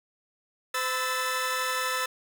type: tone cluster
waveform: sawtooth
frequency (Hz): 512 / 1012 / 1311 / 1763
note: C5 / B5 / E6 / A6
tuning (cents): -38 / +42 / -10 / +3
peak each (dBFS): -31 / -31 / -27 / -28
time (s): 0.74-2.06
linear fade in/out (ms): 5
effects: none